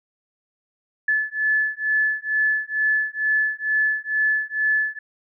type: beating tone pair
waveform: sine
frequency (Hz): 1728 / 1730.2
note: A6 / A6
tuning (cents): -32 / -30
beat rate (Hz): 2.2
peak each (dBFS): -22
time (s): 1.08-4.99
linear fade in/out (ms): 5
effects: none